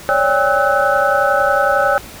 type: tone cluster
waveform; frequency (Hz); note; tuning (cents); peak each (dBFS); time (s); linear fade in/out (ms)
sine; 552 / 583 / 800 / 1298 / 1499; C#5 / D5 / G5 / E6 / F#6; -7 / -13 / +35 / -27 / +22; -18; 0.09-1.98; 0
effects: pink hiss -35 dBFS RMS until 2.2 s